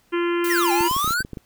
harmonic tone, 345.4 Hz, F4, 19 cents flat, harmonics 1 / 3 / 4 / 5 / 6 / 7 / 8 / 9, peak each -20 / -30 / -32 / -34 / -36 / -37 / -38 / -39 dBFS, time 0.12-0.89 s, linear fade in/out 20 ms
blue noise, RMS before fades -31 dBFS, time 0.44-1.14 s, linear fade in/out 2 ms
square exponential two-way sweep, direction down then up, 2110 to 784 to 1580 Hz, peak -21 dBFS, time 0.49-1.23 s, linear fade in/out 20 ms, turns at 0.72 s
clicks, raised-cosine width 3 ms, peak -19 dBFS, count 10, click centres 0.808 / 0.912 / 0.965 / 1.045 / 1.077 / 1.108 / 1.206 / 1.249 / 1.333 / 1.372 s
effects pink hiss -61 dBFS RMS until 1.45 s

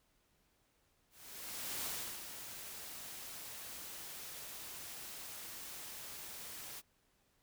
white noise with ADSR envelope, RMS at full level -40 dBFS, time 1.1-6.82 s, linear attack 750 ms, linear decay 360 ms, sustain -8 dB, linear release 35 ms, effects pink hiss -75 dBFS RMS until 7.42 s

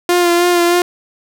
sawtooth tone with vibrato, 349.2 Hz, F4, in tune, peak -6 dBFS, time 0.09-0.82 s, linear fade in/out 2 ms, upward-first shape sine, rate 3.2 Hz, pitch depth 25 cents each way, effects none

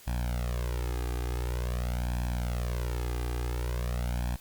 sawtooth tone with flanger, 60.3 Hz, B1, 41 cents flat, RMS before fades -31 dBFS, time 0.07-4.36 s, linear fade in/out 5 ms, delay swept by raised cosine 1.2 to 2.5 ms, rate 0.47 Hz, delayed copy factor +1, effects white hiss -53 dBFS RMS until 4.4 s + Opus 48 kbps

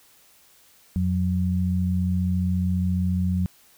sine tone pair together, 88.04 / 182.6 Hz, F2 / F#3, +14 / -23 cents, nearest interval octave + minor second, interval 1263 cents, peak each -23 dBFS, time 0.96-3.46 s, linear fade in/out 0 ms, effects white hiss -56 dBFS RMS until 3.77 s

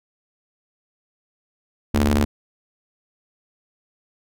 sawtooth ring-modulated tone, 71.6 Hz, D2, 43 cents flat, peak -9 dBFS, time 1.94-2.25 s, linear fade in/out 5 ms, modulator 153 Hz, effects none

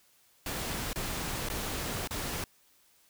pink noise with dropouts, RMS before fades -35 dBFS, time 0.46-2.44 s, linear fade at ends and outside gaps 2 ms, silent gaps 0.931-0.958 / 1.488-1.499 / 2.075-2.108 s, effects white hiss -65 dBFS RMS until 3.09 s

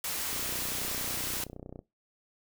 white noise, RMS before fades -34 dBFS, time 0.04-1.44 s, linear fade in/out 2 ms
click train, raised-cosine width 2 ms, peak -29 dBFS, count 46, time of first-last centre 0.33-1.791 s, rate 30.8 Hz
effects noise-tail reverb RT60 0.2 s tail -19 dB re dry

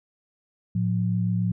sine tone pair together, 111.48 / 178.6 Hz, A2 / F3, +23 / +39 cents, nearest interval minor sixth, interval 816 cents, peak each -24 dBFS, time 0.75-1.52 s, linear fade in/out 5 ms, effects none

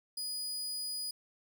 sawtooth tone, 4950 Hz, D#8, 10 cents flat, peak -33 dBFS, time 0.17-1.11 s, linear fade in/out 5 ms, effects none

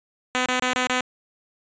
5% pulse tone bursts, 252.6 Hz, B3, 39 cents sharp, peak -9 dBFS, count 5, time 0.35-1.008 s, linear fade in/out 0 ms, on 110 ms, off 27 ms, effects resampled to 16000 Hz

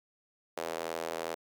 sawtooth tone with high-pass filter, 82.41 Hz, E2, in tune, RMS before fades -37 dBFS, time 0.57-1.35 s, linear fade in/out 5 ms, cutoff 520 Hz, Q 2, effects none

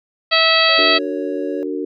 harmonic tone, 651 Hz, E5, 22 cents flat, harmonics 1 / 2 / 3 / 4 / 5 / 6 / 7, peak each -19 / -19 / -19 / -19 / -19 / -19 / -19 dBFS, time 0.31-0.99 s, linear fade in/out 20 ms
triangle tone, 554.4 Hz, C#5, in tune, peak -25 dBFS, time 0.69-1.63 s, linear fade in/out 0 ms
sine chord, D augmented, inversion none, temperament equal with one note detuned, 293.7 / 370 / 456.6 Hz, D4 / F#4 / A#4, 0 / 0 / -36 cents, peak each -24 / -25 / -26 dBFS, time 0.78-1.85 s, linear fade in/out 5 ms
effects none

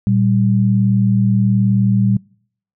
sine tone pair together, 116.54 / 195.37 Hz, A#2 / G3, 0 / -6 cents, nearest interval major sixth, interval 894 cents, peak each -14 dBFS, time 0.07-2.17 s, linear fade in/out 0 ms, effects noise-tail reverb RT60 0.6 s tail -26 dB re dry

